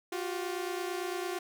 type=tone pair together; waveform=sawtooth; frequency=353.3 / 382.2 Hz; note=F4 / G4; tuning=+20 / -44 cents; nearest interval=minor second; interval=136 cents; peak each=-31 / -34 dBFS; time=0.12-1.39 s; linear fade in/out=5 ms; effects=none